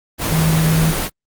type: tone in noise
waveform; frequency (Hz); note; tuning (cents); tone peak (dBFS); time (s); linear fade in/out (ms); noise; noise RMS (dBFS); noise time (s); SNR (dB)
sine; 159.9; D#3; +48; -13; 0.29-0.95; 50; pink; -20; 0.18-1.1; +4
effects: Opus 24 kbps